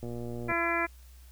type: click train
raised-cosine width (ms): 2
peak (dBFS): -26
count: 59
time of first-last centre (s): 0.03-0.517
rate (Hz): 119
type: harmonic tone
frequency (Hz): 338.1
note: E4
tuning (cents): +44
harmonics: 1 / 2 / 3 / 4 / 5 / 6 / 7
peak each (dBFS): -34 / -34 / -34 / -34 / -34 / -34 / -34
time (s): 0.48-0.87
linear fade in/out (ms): 20
effects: added 62 Hz sine -49 dBFS peak until 1.31 s + white hiss -61 dBFS RMS until 1.31 s